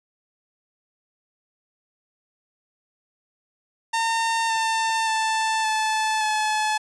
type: tone with pitch steps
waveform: sawtooth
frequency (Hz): 910 / 897 / 884.1 / 871.4 / 858.9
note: A#5 / A5 / A5 / A5 / A5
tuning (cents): -42 / +33 / +8 / -17 / -42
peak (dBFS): -17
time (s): 3.93-6.78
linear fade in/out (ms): 10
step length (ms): 570
effects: resampled to 22050 Hz